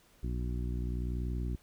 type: harmonic tone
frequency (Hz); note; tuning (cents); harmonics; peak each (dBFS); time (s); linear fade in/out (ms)
60.7; B1; -29; 1 / 2 / 3 / 4 / 5 / 6; -33 / -39 / -43 / -45 / -47 / -49; 0.23-1.56; 5
effects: pink hiss -64 dBFS RMS until 1.62 s